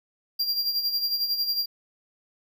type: tone with tremolo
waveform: square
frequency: 4761 Hz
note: D8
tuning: 23 cents sharp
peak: -22 dBFS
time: 0.39-1.66 s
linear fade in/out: 10 ms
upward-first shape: sine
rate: 11 Hz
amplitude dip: 60%
effects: none